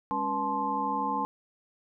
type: tone cluster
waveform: sine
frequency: 204.2 / 276.9 / 487.1 / 868 / 1048 Hz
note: G#3 / C#4 / B4 / A5 / C6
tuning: -29 / -2 / -24 / -24 / +2 cents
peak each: -38 / -36 / -39 / -30 / -31 dBFS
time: 0.11-1.25 s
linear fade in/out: 0 ms
effects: none